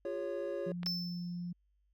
triangle chord, Db major, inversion first, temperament equal with one note detuned, 349.2 / 405.8 / 554.4 Hz, F4 / Ab4 / Db5, 0 / -40 / 0 cents, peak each -39 / -39 / -36 dBFS, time 0.05-0.72 s, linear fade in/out 2 ms
sine tone, 175.5 Hz, F3, 9 cents sharp, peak -37 dBFS, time 0.66-1.53 s, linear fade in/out 10 ms
clicks, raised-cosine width 0.3 ms, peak -28 dBFS, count 2, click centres 0.832 / 0.865 s
triangle tone with exponential decay, 5290 Hz, E8, 5 cents sharp, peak -30 dBFS, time 0.86-1.51 s, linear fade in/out 0 ms, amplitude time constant 140 ms
effects added 50 Hz sine -70 dBFS peak until 1.93 s

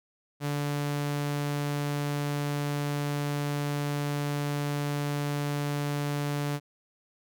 sawtooth tone, 145 Hz, D3, 22 cents flat, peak -24 dBFS, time 0.4-6.6 s, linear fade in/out 50 ms, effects none

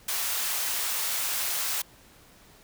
white high-pass noise, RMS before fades -29 dBFS, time 0.08-1.82 s, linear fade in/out 5 ms, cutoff 670 Hz, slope 12 dB/octave, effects pink hiss -55 dBFS RMS until 2.63 s

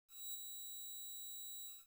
5% pulse tone with ADSR envelope, 3886 Hz, B7, 29 cents flat, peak -35 dBFS, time 0.08-1.87 s, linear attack 260 ms, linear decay 18 ms, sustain -5 dB, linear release 220 ms, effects 11-bit

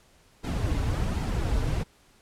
brown noise with flanger, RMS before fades -27 dBFS, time 0.43-1.84 s, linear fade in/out 20 ms, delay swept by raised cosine 1.7 to 5.7 ms, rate 1.3 Hz, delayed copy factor -0.55, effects pink hiss -60 dBFS RMS until 2.21 s + low-pass 11000 Hz 12 dB/octave

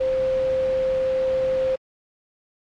sine tone in noise, 523.3 Hz, C5, in tune, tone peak -19 dBFS, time 0-1.76 s, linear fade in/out 10 ms, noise pink, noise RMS -37 dBFS, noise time 0-1.76 s, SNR +15 dB, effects low-pass 3000 Hz 12 dB/octave + AAC 64 kbps

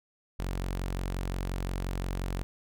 sawtooth tone, 45.69 Hz, F#1, 21 cents flat, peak -27 dBFS, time 0.39-2.43 s, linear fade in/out 0 ms, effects none

